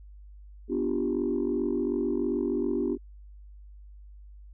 sine chord, G dominant seventh, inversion first, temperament equal, 246.9 / 293.7 / 349.2 / 392 Hz, B3 / D4 / F4 / G4, 0 / 0 / 0 / 0 cents, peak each -30 dBFS, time 0.68-2.98 s, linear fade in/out 50 ms, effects tanh soft clip ceiling -18 dBFS + added 50 Hz sine -45 dBFS peak until 4.53 s

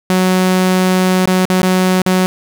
sawtooth tone with dropouts, 185 Hz, F#3, in tune, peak -6 dBFS, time 0.1-2.26 s, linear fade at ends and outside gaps 0 ms, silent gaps 1.257-1.275 / 1.453-1.5 / 1.617-1.63 / 2.018-2.062 s, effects none

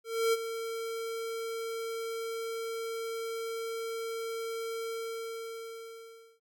square tone with ADSR envelope, 454.8 Hz, A#4, 43 cents flat, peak -24 dBFS, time 0.04-6.4 s, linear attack 290 ms, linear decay 30 ms, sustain -11 dB, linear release 1500 ms, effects none

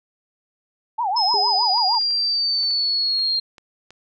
sine tone with vibrato, 849 Hz, G#5, 38 cents sharp, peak -19 dBFS, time 0.98-1.99 s, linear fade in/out 10 ms, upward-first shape triangle, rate 6.5 Hz, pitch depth 290 cents each way
sine exponential sweep, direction down, 5190 to 4196 Hz, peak -18 dBFS, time 1.16-3.4 s, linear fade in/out 10 ms
sine tone with exponential decay, 411 Hz, G#4, 18 cents flat, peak -25 dBFS, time 1.34-1.9 s, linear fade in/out 0 ms, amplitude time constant 120 ms
clicks, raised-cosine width 0.2 ms, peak -26 dBFS, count 9, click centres 1.777 / 1.949 / 2.014 / 2.107 / 2.632 / 2.708 / 3.193 / 3.582 / 3.906 s
effects none

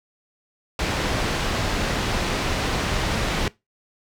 pink low-pass noise, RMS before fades -24 dBFS, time 0.79-3.48 s, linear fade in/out 2 ms, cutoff 5000 Hz, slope 12 dB/octave, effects noise-tail reverb RT60 0.2 s tail -21 dB re dry

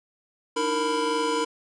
square tone cluster, 300.4 / 323.5 / 463.8 / 994 Hz, D4 / E4 / A#4 / B5, +39 / -32 / -9 / +11 cents, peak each -32 / -35 / -27 / -28 dBFS, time 0.56-1.45 s, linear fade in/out 10 ms, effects resampled to 22050 Hz

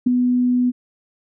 sine tone with ADSR envelope, 247.8 Hz, B3, 6 cents sharp, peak -9 dBFS, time 0.06-0.72 s, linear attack 11 ms, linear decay 6 ms, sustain -5 dB, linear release 32 ms, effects none

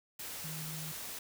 sine tone in noise, 157.2 Hz, D#3, 18 cents sharp, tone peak -42 dBFS, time 0.44-0.92 s, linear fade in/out 5 ms, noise white, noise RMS -43 dBFS, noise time 0.19-1.19 s, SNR -2 dB, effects none

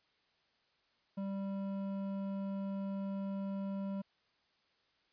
sine tone with hard clipping, 196 Hz, G3, in tune, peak -38 dBFS, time 1.17-4.02 s, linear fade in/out 10 ms, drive 10 dB, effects white hiss -74 dBFS RMS until 5.12 s + resampled to 11025 Hz

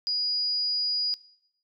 sine tone, 4900 Hz, D#8, 27 cents flat, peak -25 dBFS, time 0.07-1.14 s, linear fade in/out 0 ms, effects noise-tail reverb RT60 0.7 s tail -20 dB re dry

